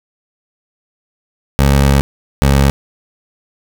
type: tone pair in turn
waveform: 20% pulse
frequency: 69.3 / 69.04 Hz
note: C#2 / C#2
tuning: 0 / -6 cents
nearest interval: unison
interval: 6 cents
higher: first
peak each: -3 dBFS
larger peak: neither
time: 1.59-2.01 / 2.42-2.7 s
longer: first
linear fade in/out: 0 ms
effects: none